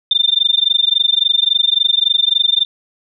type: tone with amplitude modulation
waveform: sine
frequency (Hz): 3593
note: A7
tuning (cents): +36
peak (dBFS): -7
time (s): 0.11-2.65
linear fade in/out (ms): 2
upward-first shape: sine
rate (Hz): 23.6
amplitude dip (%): 100
effects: none